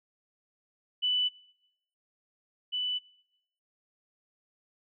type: tone pair in turn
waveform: sine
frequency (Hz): 2984 / 2984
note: F#7 / F#7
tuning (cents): +14 / +14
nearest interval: unison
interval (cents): 0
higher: neither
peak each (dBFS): -25 / -29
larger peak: first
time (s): 1.02-1.29 / 2.72-2.99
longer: neither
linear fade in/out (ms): 20
effects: noise-tail reverb RT60 0.8 s tail -23 dB re dry